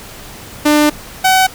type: tone pair in turn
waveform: sawtooth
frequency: 298.6 / 754.8 Hz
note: D4 / F#5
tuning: +29 / +34 cents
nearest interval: octave + major third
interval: 1605 cents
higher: second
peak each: -4 dBFS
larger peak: neither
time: 0.65-0.9 / 1.24-1.47 s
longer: first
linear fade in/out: 10 ms
effects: pink hiss -33 dBFS RMS until 1.54 s